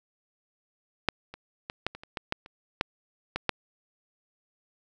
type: clicks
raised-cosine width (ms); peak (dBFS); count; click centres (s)
0.3; -6 / -25 / -18 / -11 / -25 / -28 / -16 / -11 / -30 / -8 / -13 / -7; 12; 1.087 / 1.34 / 1.699 / 1.866 / 1.95 / 2.035 / 2.172 / 2.324 / 2.461 / 2.811 / 3.36 / 3.493
effects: none